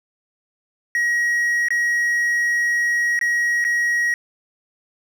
triangle tone with dropouts, 1900 Hz, A#6, 33 cents sharp, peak -15 dBFS, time 0.95-4.14 s, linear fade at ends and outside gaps 1 ms, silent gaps 1.685-1.705 / 3.191-3.212 / 3.642-3.649 s, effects none

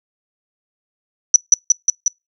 sine tone with echo, 5920 Hz, F#8, in tune, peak -3 dBFS, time 1.34-1.36 s, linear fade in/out 2 ms, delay 180 ms, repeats 4, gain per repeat -2 dB, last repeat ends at 2.08 s, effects noise-tail reverb RT60 0.2 s tail -25 dB re dry

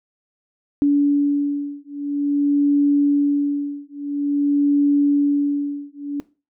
sine beating tone pair, 286.4 / 286.89 Hz, D4 / D4, -43 / -40 cents, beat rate 0.49 Hz, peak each -18 dBFS, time 0.82-6.2 s, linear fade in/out 0 ms, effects noise-tail reverb RT60 0.3 s tail -18 dB re dry

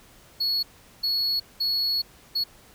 triangle tone bursts at uneven times, 4367 Hz, C#8, 27 cents flat, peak -21 dBFS, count 4, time 0.4-0.63 / 1.03-1.4 / 1.6-2.02 / 2.35-2.44 s, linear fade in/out 10 ms, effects pink hiss -53 dBFS RMS until 2.74 s

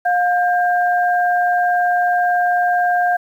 sine tone pair together, 712 / 1593.8 Hz, F5 / G6, +33 / +28 cents, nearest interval octave + major second, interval 1395 cents, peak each -14 / -20 dBFS, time 0.05-3.17 s, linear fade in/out 10 ms, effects 8-bit

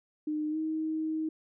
sine tone with pitch glide, 304.5 to 315.2 Hz, D#4 to D#4, -37 to +23 cents, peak -29 dBFS, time 0.27-1.29 s, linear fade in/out 5 ms, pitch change +60 cents, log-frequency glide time 0.5-0.57 s, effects none

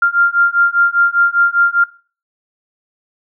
sine beating tone pair, 1392 / 1397 Hz, F6 / F6, -6 / 0 cents, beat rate 5 Hz, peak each -13 dBFS, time 0.02-1.84 s, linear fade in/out 5 ms, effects noise-tail reverb RT60 0.4 s tail -21 dB re dry

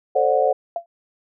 sine chord, D dominant seventh, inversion second, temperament just, 440.5 / 528.6 / 587.3 / 734.2 Hz, A4 / C5 / D5 / F#5, +2 / +18 / 0 / -14 cents, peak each -23 / -19 / -21 / -20 dBFS, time 0.15-0.53 s, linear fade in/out 10 ms
sine tone with exponential decay, 683 Hz, F5, 39 cents flat, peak -18 dBFS, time 0.76-0.86 s, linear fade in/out 2 ms, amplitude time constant 20 ms
effects none

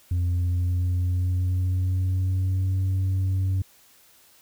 sine tone with pitch glide, 88.2 to 94.53 Hz, F2 to F#2, +18 to +38 cents, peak -18 dBFS, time 0.11-3.62 s, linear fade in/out 5 ms, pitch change +120 cents, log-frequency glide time 0.35-2.8 s, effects tanh soft clip ceiling -20 dBFS + white hiss -56 dBFS RMS until 4.41 s

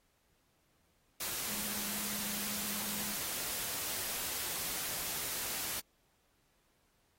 sine tone in noise, 207.3 Hz, G#3, 3 cents flat, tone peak -47 dBFS, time 1.48-3.15 s, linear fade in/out 5 ms, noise white, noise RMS -38 dBFS, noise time 1.2-5.8 s, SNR -12 dB, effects pink hiss -74 dBFS RMS until 7.18 s + AAC 48 kbps

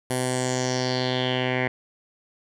10% pulse tone with low-pass filter sweep, 127.3 Hz, C3, 47 cents flat, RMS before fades -25 dBFS, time 0.1-1.68 s, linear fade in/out 5 ms, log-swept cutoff 11000 to 2100 Hz, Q 4.3, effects none

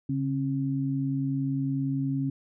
sine tone pair together, 139.6 / 270.5 Hz, C#3 / C#4, +13 / -42 cents, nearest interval major seventh, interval 1145 cents, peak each -28 dBFS, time 0.09-2.3 s, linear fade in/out 5 ms, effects none

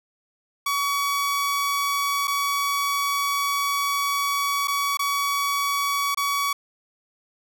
sawtooth tone with dropouts, 1131 Hz, C#6, 34 cents sharp, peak -18 dBFS, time 0.66-6.53 s, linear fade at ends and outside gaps 5 ms, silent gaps 2.273-2.278 / 4.674-4.68 / 4.972-4.992 / 6.147-6.172 s, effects none

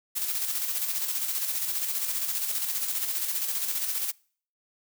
blue noise with tremolo, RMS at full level -28 dBFS, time 0.15-4.12 s, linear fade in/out 20 ms, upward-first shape square, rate 15 Hz, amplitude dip 40%, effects noise-tail reverb RT60 0.5 s tail -25 dB re dry

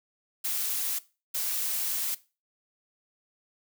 blue noise bursts at uneven times, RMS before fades -30 dBFS, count 2, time 0.44-0.99 / 1.34-2.15 s, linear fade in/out 10 ms, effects noise-tail reverb RT60 0.3 s tail -18 dB re dry

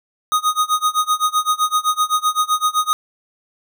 square tone with tremolo, 1244.5 Hz, D#6, in tune, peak -13 dBFS, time 0.32-2.93 s, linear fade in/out 0 ms, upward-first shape sine, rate 7.8 Hz, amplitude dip 95%, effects none

